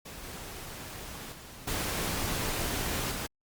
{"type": "noise with level steps", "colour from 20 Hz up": "pink", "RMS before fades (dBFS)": [-44, -42, -47, -32, -35], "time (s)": [0.05, 3.27], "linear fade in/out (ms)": 10, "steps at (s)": [0.23, 1.32, 1.67, 3.11], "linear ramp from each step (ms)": 10, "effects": ["Opus 48 kbps"]}